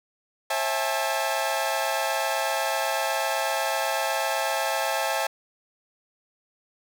sawtooth tone cluster, 540 / 658 / 803 / 871 Hz, C#5 / E5 / G5 / A5, -45 / -3 / +41 / -18 cents, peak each -27 / -25 / -27 / -25 dBFS, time 0.5-5.27 s, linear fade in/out 5 ms, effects none

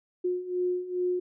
sine beating tone pair, 358.9 / 361.3 Hz, F4 / F#4, +47 / -41 cents, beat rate 2.4 Hz, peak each -32 / -28 dBFS, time 0.24-1.2 s, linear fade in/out 10 ms, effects none

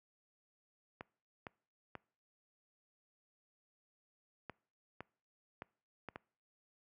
clicks, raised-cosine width 0.5 ms, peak -29 dBFS, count 8, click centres 1.009 / 1.468 / 1.953 / 4.497 / 5.006 / 5.621 / 6.087 / 6.159 s, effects noise-tail reverb RT60 0.5 s tail -25 dB re dry + high-pass 80 Hz 12 dB/octave

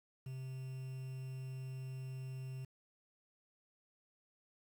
triangle tone with quantisation, 130.81 Hz, C3, in tune, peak -40 dBFS, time 0.26-2.65 s, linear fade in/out 5 ms, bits 10, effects none

